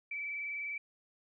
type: tone with vibrato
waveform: sine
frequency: 2300 Hz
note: D7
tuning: 37 cents flat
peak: -36 dBFS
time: 0.11-0.78 s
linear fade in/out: 5 ms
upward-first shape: triangle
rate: 20 Hz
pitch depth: 40 cents each way
effects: none